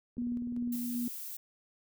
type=click train; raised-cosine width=3 ms; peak=-37 dBFS; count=11; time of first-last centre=0.17-0.675 s; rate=19.8 Hz
type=tone with tremolo; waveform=sine; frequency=241.1 Hz; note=B3; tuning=41 cents flat; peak=-31 dBFS; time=0.18-1.08 s; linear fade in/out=2 ms; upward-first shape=square; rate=2.6 Hz; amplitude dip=25%
type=noise; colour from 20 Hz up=violet; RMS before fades=-42 dBFS; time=0.72-1.37 s; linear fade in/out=5 ms
effects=none